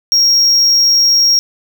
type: tone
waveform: triangle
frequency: 5588 Hz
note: F8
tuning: in tune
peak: -6 dBFS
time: 0.12-1.39 s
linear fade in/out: 0 ms
effects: none